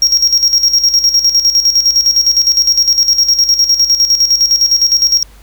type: tone with tremolo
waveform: triangle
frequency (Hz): 5590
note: F8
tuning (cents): +1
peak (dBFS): -4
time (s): 0.02-5.23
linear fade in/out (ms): 2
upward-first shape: square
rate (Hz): 9.8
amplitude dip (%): 65
effects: added 50 Hz sine -37 dBFS peak until 5.42 s + pink hiss -45 dBFS RMS until 5.42 s